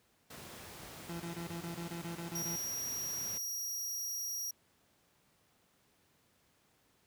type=noise; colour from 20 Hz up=pink; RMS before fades=-49 dBFS; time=0.3-3.38 s; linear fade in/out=5 ms
type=tone bursts; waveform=30% pulse; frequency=169.6 Hz; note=E3; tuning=50 cents sharp; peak=-37 dBFS; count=11; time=1.09-2.56 s; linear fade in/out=5 ms; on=110 ms; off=26 ms
type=tone; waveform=sawtooth; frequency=5690 Hz; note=F8; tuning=31 cents sharp; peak=-34 dBFS; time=2.35-4.51 s; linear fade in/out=5 ms
effects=pink hiss -71 dBFS RMS until 7.06 s + high-pass 80 Hz 12 dB/octave